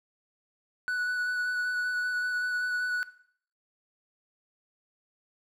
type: tone with vibrato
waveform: triangle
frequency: 1480 Hz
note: F#6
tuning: in tune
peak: -25 dBFS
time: 0.88-3.03 s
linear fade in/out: 0 ms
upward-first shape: square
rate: 5.2 Hz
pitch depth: 9 cents each way
effects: noise-tail reverb RT60 0.6 s tail -17 dB re dry